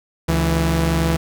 sawtooth tone pair together, 71.16 / 164.81 Hz, C#2 / E3, +46 / 0 cents, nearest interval octave + minor third, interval 1454 cents, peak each -16 / -14 dBFS, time 0.28-1.17 s, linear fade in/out 10 ms, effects none

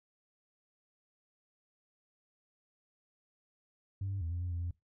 sine tone with pitch steps, 97.4 / 98 / 82.6 / 87.1 / 89 / 85.9 / 86.7 Hz, G2 / G2 / E2 / F2 / F2 / F2 / F2, -11 / 0 / +4 / -4 / +33 / -28 / -12 cents, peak -32 dBFS, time 4.01-4.71 s, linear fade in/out 5 ms, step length 100 ms, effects noise-tail reverb RT60 0.2 s tail -24 dB re dry + tanh soft clip ceiling -31 dBFS

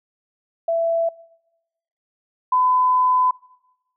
sine tone pair in turn, 666 / 1008.8 Hz, E5 / B5, +18 / +36 cents, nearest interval perfect fifth, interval 718 cents, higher second, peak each -17 / -14 dBFS, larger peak second, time 0.68-1.09 / 2.52-3.31 s, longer second, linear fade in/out 5 ms, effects noise-tail reverb RT60 1.0 s tail -23 dB re dry

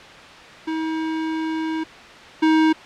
square tone pair in turn, 319.1 / 316.2 Hz, D#4 / D#4, +44 / +28 cents, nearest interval unison, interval 16 cents, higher first, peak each -23 / -14 dBFS, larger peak second, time 0.67-1.84 / 2.42-2.73 s, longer first, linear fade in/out 10 ms, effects white hiss -40 dBFS RMS until 2.85 s + low-pass 3000 Hz 12 dB/octave

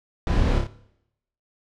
brown noise with echo, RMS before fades -22 dBFS, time 0.27-0.58 s, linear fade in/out 0 ms, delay 29 ms, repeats 3, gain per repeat -3 dB, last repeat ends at 0.667 s, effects noise-tail reverb RT60 0.8 s tail -18 dB re dry + low-pass 5000 Hz 12 dB/octave

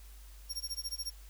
sawtooth tone with tremolo, 5560 Hz, F8, 9 cents flat, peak -31 dBFS, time 0.49-1.11 s, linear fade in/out 20 ms, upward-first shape sine, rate 14 Hz, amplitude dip 100%, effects added 50 Hz sine -49 dBFS peak until 1.29 s + white hiss -60 dBFS RMS until 1.29 s

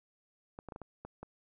clicks, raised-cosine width 1 ms, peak -30 dBFS, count 7, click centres 0.589 / 0.687 / 0.722 / 0.761 / 0.817 / 1.05 / 1.23 s, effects none

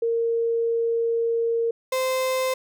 sine / 35% pulse tone pair in turn, 461.9 / 518.5 Hz, A#4 / C5, -16 / -16 cents, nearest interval major second, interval 200 cents, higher second, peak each -20 / -20 dBFS, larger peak neither, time 0.02-1.71 / 1.92-2.54 s, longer first, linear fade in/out 5 ms, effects none

